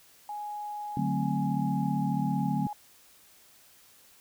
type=tone; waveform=sine; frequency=833 Hz; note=G#5; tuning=5 cents sharp; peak=-34 dBFS; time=0.29-2.73 s; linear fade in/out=2 ms
type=chord; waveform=sine; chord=D dominant seventh; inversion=none; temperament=equal; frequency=146.83 / 185 / 220 / 261.6 Hz; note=D3 / F#3 / A3 / C4; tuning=0 / 0 / 0 / 0 cents; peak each=-31 / -31 / -32 / -33 dBFS; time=0.97-2.67 s; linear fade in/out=2 ms
effects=white hiss -58 dBFS RMS until 4.2 s